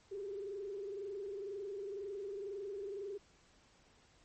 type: tone with frequency modulation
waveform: sine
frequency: 399.1 Hz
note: G4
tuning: 31 cents sharp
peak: -40 dBFS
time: 0.11-3.18 s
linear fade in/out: 10 ms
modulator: 22 Hz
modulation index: 0.96
effects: pink hiss -67 dBFS RMS until 4.24 s + MP3 32 kbps